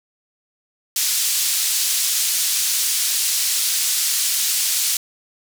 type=band-pass noise; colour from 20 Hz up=pink; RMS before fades=-20 dBFS; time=0.96-4.97 s; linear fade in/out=2 ms; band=4800 to 14000 Hz; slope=12 dB/octave; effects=none